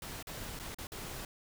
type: noise with dropouts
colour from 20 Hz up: pink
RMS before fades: -43 dBFS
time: 0.02-1.25 s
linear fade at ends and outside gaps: 2 ms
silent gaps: 0.227-0.27 / 0.591-0.597 / 0.746-0.785 / 0.87-0.919 s
effects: none